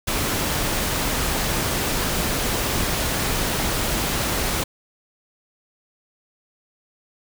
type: noise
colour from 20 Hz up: pink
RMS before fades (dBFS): -23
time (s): 0.07-4.64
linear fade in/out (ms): 10
effects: none